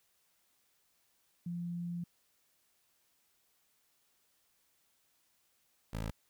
sine / 15% pulse tone pair in turn, 173 / 54.49 Hz, F3 / A1, -16 / -16 cents, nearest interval octave + minor sixth, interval 2000 cents, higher first, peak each -36 / -30 dBFS, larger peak second, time 1.46-2.04 / 5.93-6.11 s, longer first, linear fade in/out 5 ms, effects white hiss -74 dBFS RMS until 6.29 s

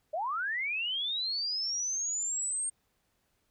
sine linear sweep, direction up, 578 to 8650 Hz, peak -30 dBFS, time 0.13-2.7 s, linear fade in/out 10 ms, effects pink hiss -75 dBFS RMS until 3.5 s

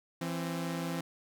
sawtooth tone pair together, 167.9 / 264.4 Hz, E3 / C4, +32 / +18 cents, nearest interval minor sixth, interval 786 cents, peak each -31 / -34 dBFS, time 0.21-1.01 s, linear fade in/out 5 ms, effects none

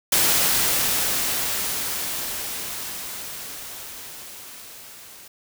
white noise with level ramp, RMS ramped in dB -18 to -44 dBFS, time 0.12-5.28 s, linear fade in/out 5 ms, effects none

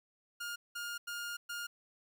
sawtooth tone bursts at uneven times, 1415 Hz, F6, 22 cents sharp, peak -35 dBFS, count 4, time 0.4-0.56 / 0.75-0.98 / 1.07-1.37 / 1.49-1.67 s, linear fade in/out 10 ms, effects 11-bit

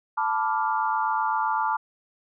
sine chord, B half-diminished seventh, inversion third, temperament equal, 880 / 987.8 / 1174.7 / 1396.9 Hz, A5 / B5 / D6 / F6, 0 / 0 / 0 / 0 cents, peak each -25 / -29 / -28 / -31 dBFS, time 0.17-1.77 s, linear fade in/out 10 ms, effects none

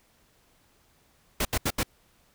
pink noise bursts, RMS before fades -26 dBFS, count 4, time 1.4-1.832 s, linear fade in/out 5 ms, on 51 ms, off 76 ms, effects pink hiss -64 dBFS RMS until 2.34 s

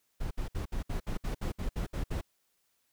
brown noise bursts, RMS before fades -33 dBFS, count 12, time 0.2-2.213 s, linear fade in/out 10 ms, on 110 ms, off 63 ms, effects white hiss -75 dBFS RMS until 2.92 s

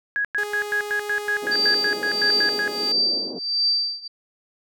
sine tone bursts, 1661.2 Hz, G#6, in tune, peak -20 dBFS, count 14, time 0.16-2.678 s, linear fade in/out 0 ms, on 87 ms, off 100 ms
sawtooth tone, 415.3 Hz, G#4, in tune, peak -25 dBFS, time 0.38-2.92 s, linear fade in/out 2 ms
pink band-pass noise, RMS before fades -35 dBFS, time 1.42-3.39 s, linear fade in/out 5 ms, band 250 to 570 Hz, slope 24 dB/octave
sine tone with tremolo, 4663 Hz, D8, 13 cents flat, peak -16 dBFS, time 1.51-4.08 s, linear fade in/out 10 ms, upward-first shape triangle, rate 1.5 Hz, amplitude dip 95%
effects none

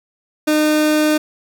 30% pulse tone, 305.2 Hz, D#4, 33 cents flat, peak -10 dBFS, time 0.47-1.18 s, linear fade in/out 10 ms, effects none

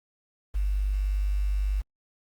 sine tone with quantisation, 49.41 Hz, G1, 14 cents sharp, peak -23 dBFS, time 0.54-1.82 s, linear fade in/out 20 ms, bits 8, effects Opus 32 kbps

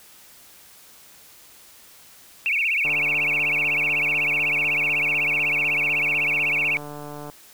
sine tone with vibrato, 2460 Hz, D#7, 20 cents flat, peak -19 dBFS, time 2.46-6.77 s, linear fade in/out 0 ms, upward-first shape sine, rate 16 Hz, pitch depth 200 cents each way
click train, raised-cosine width 1 ms, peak -23 dBFS, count 655, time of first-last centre 2.85-7.299 s, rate 147 Hz
effects white hiss -49 dBFS RMS until 7.53 s

